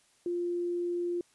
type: tone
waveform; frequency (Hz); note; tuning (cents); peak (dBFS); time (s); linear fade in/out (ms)
sine; 349.2; F4; 0; -29; 0.26-1.21; 2
effects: white hiss -66 dBFS RMS until 1.34 s + resampled to 24000 Hz